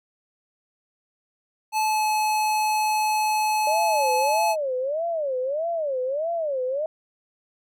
square tone with pitch glide, 865 to 857.5 Hz, A5 to A5, -30 to -45 cents, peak -21 dBFS, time 1.72-4.56 s, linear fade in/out 50 ms, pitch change -15 cents, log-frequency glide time 1.84-2.05 s
sine tone with vibrato, 587.3 Hz, D5, in tune, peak -23 dBFS, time 3.67-6.86 s, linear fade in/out 2 ms, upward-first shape sine, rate 1.6 Hz, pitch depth 260 cents each way
effects none

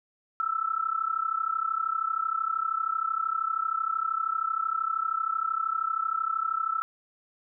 sine tone with amplitude modulation, 1318.5 Hz, E6, in tune, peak -22 dBFS, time 0.4-6.82 s, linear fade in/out 0 ms, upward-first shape sine, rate 32.9 Hz, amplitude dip 85%, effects none

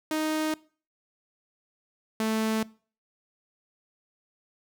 sawtooth tone pair in turn, 311.1 / 220 Hz, D#4 / A3, 0 / 0 cents, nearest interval tritone, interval 600 cents, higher first, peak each -22 / -21 dBFS, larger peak second, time 0.11-0.54 / 2.2-2.63 s, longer neither, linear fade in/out 2 ms, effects noise-tail reverb RT60 0.4 s tail -22 dB re dry

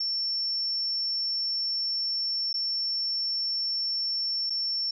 sine tone with dropouts, 5420 Hz, E8, 47 cents sharp, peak -26 dBFS, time 0-4.91 s, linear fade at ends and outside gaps 5 ms, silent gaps 2.53-2.54 / 4.498-4.503 s, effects none

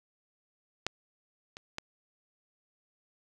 clicks, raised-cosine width 0.2 ms, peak -12 / -26 / -18 dBFS, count 3, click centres 0.866 / 1.569 / 1.784 s, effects none

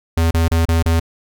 square tone bursts, 82.6 Hz, E2, 4 cents sharp, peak -13 dBFS, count 5, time 0.17-0.998 s, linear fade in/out 5 ms, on 140 ms, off 32 ms, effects none

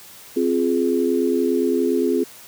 sine chord, F minor, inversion second, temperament just, 261.9 / 349.2 / 419.1 Hz, C4 / F4 / Ab4, +2 / 0 / +16 cents, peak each -21 dBFS, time 0.36-2.24 s, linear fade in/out 10 ms, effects white hiss -43 dBFS RMS until 2.47 s + high-pass 60 Hz 12 dB/octave

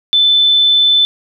sine tone, 3519 Hz, A7, in tune, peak -7 dBFS, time 0.13-1.05 s, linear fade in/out 0 ms, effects none

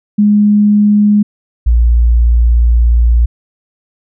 sine tone pair in turn, 207.7 / 58.44 Hz, G#3 / A#1, 0 / +5 cents, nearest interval octave + minor seventh, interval 2195 cents, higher first, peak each -5 dBFS, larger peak neither, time 0.18-1.23 / 1.66-3.26 s, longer second, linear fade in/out 10 ms, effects none

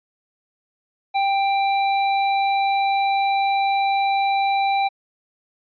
square tone, 788 Hz, G5, 9 cents sharp, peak -18 dBFS, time 1.14-4.89 s, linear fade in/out 20 ms, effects resampled to 11025 Hz

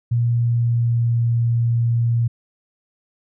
sine tone with pitch glide, 118.6 to 117.37 Hz, A#2 to A#2, +30 to +12 cents, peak -15 dBFS, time 0.11-2.28 s, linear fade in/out 10 ms, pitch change -18 cents, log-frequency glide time 0.32-1.24 s, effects none

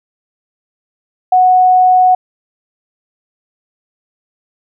sine tone, 737 Hz, F#5, 7 cents flat, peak -5 dBFS, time 1.32-2.15 s, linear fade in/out 5 ms, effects none

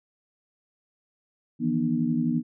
sine tone cluster, 157.7 / 169.3 / 241.4 / 301 Hz, D#3 / E3 / B3 / D4, +24 / +46 / -39 / +43 cents, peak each -31 / -30 / -24 / -30 dBFS, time 1.59-2.43 s, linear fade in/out 50 ms, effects none

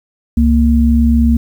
sine tone pair together, 68.43 / 232.3 Hz, C#2 / A#3, -22 / -6 cents, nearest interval octave + major sixth, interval 2116 cents, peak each -10 dBFS, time 0.37-1.37 s, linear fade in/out 5 ms, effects 7-bit

